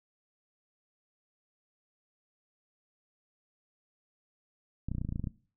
clicks, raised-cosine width 5 ms, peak -22 dBFS, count 12, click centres 4.886 / 4.916 / 4.95 / 4.983 / 5.015 / 5.049 / 5.09 / 5.124 / 5.159 / 5.196 / 5.241 / 5.272 s, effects noise-tail reverb RT60 0.4 s tail -19 dB re dry

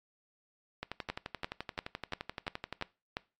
two click trains, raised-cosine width 0.3 ms, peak -18 / -21 dBFS, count 7 / 24, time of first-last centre 1.1-3.169 / 0.83-2.813 s, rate 2.9 / 11.6 Hz, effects noise-tail reverb RT60 0.3 s tail -21 dB re dry + AAC 48 kbps

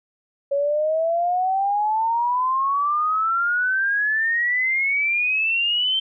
sine exponential sweep, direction up, 554.4 to 3134 Hz, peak -18 dBFS, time 0.51-6 s, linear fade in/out 10 ms, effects none

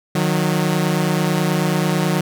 sawtooth tone pair together, 153.87 / 183.1 Hz, D#3 / F#3, -19 / -18 cents, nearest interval minor third, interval 301 cents, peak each -15 dBFS, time 0.15-2.21 s, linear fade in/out 5 ms, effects none

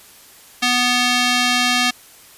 square tone with band-pass filter, 246.9 Hz, B3, in tune, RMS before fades -17 dBFS, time 0.62-1.91 s, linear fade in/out 10 ms, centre 3500 Hz, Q 0.91, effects white hiss -45 dBFS RMS until 2.37 s + resampled to 32000 Hz

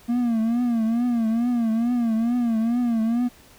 triangle tone with vibrato, 233.1 Hz, A#3, in tune, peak -17 dBFS, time 0.08-3.29 s, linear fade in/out 20 ms, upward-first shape triangle, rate 2.3 Hz, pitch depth 110 cents each way, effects pink hiss -51 dBFS RMS until 3.58 s

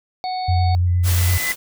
harmonic tone, 740 Hz, F#5, in tune, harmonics 1 / 3 / 5 / 6, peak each -22 / -38 / -42 / -33 dBFS, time 0.24-0.75 s, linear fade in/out 0 ms
sine tone with vibrato, 88.7 Hz, F2, 27 cents sharp, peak -14 dBFS, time 0.48-1.38 s, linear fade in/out 10 ms, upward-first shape square, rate 8.7 Hz, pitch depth 15 cents each way
sine tone with exponential growth, 2009 Hz, B6, 29 cents sharp, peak -18 dBFS, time 0.87-1.52 s, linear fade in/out 1 ms, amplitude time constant 140 ms
white noise, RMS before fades -25 dBFS, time 1.03-1.56 s, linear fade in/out 50 ms
effects none

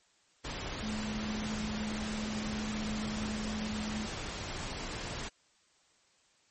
sine tone in noise, 214.4 Hz, A3, 45 cents flat, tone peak -35 dBFS, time 0.82-4.06 s, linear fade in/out 10 ms, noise pink, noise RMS -39 dBFS, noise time 0.44-5.29 s, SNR +1 dB, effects white hiss -68 dBFS RMS until 6.5 s + MP3 32 kbps

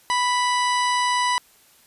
harmonic tone, 987.8 Hz, B5, in tune, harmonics 1 / 2 / 3 / 4 / 5 / 6 / 8 / 9 / 10, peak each -20 / -26 / -30 / -32 / -34 / -36 / -38 / -39 / -40 dBFS, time 0.1-1.38 s, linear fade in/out 0 ms, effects white hiss -55 dBFS RMS until 1.86 s + resampled to 32000 Hz

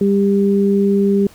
sine tone pair together, 199.05 / 398.1 Hz, G3 / G4, +27 / +27 cents, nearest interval octave, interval 1200 cents, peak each -13 / -15 dBFS, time 0.01-1.27 s, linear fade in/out 2 ms, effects pink hiss -46 dBFS RMS until 1.34 s

